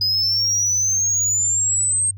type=exponential sweep; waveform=sine; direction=up; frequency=4978 to 8500 Hz; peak=-14 dBFS; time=0.01-2.11 s; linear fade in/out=5 ms; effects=tanh soft clip ceiling -15 dBFS + added 98 Hz sine -33 dBFS peak until 2.17 s